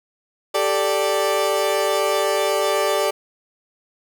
30% pulse chord, G suspended second, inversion none, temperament equal, 392 / 440 / 587.3 Hz, G4 / A4 / D5, 0 / 0 / 0 cents, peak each -21 / -21 / -18 dBFS, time 0.54-3.11 s, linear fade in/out 10 ms, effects none

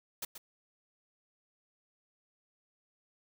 white noise with echo, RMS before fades -38 dBFS, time 0.22-0.25 s, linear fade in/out 5 ms, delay 130 ms, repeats 1, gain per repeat -9 dB, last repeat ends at 0.38 s, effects none

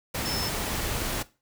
sine tone in noise, 5270 Hz, E8, 1 cent flat, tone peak -31 dBFS, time 0.25-0.49 s, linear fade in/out 10 ms, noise pink, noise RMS -30 dBFS, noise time 0.14-1.23 s, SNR -4 dB, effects noise-tail reverb RT60 0.3 s tail -18 dB re dry

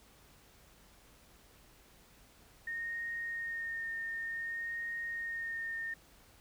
sine tone with vibrato, 1842 Hz, A#6, 21 cents flat, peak -36 dBFS, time 2.67-5.94 s, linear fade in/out 5 ms, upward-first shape sine, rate 0.55 Hz, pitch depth 16 cents each way, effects added 51 Hz sine -68 dBFS peak until 6.4 s + pink hiss -62 dBFS RMS until 6.4 s

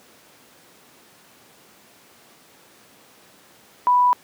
sine tone, 987 Hz, B5, 1 cent flat, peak -13 dBFS, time 3.87-4.13 s, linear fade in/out 0 ms, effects pink hiss -51 dBFS RMS until 4.23 s + high-pass 200 Hz 12 dB/octave

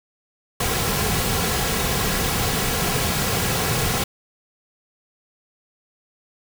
pink noise with comb filter, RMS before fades -22 dBFS, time 0.6-4.04 s, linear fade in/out 5 ms, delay 3.3 ms, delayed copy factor -0.5, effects none

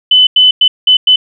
sine tone bursts at uneven times, 3015 Hz, F#7, 32 cents sharp, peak -3 dBFS, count 5, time 0.11-0.27 / 0.36-0.51 / 0.61-0.68 / 0.87-0.97 / 1.07-1.16 s, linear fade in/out 5 ms, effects none

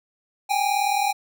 square tone pair together, 784 / 823.4 Hz, G5 / G#5, 0 / -15 cents, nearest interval minor second, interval 85 cents, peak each -24 / -23 dBFS, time 0.49-1.13 s, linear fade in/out 20 ms, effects none

